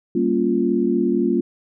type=chord; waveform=sine; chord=G half-diminished seventh; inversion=none; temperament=equal; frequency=196 / 233.1 / 277.2 / 349.2 Hz; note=G3 / Bb3 / Db4 / F4; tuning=0 / 0 / 0 / 0 cents; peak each=-24 / -21 / -23 / -20 dBFS; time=0.15-1.41 s; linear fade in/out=5 ms; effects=none